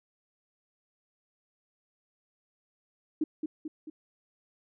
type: tone with echo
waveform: sine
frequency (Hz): 310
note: D#4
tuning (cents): -6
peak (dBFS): -24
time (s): 3.21-3.24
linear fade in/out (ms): 5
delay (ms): 220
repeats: 3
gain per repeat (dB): -5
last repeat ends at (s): 3.9
effects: none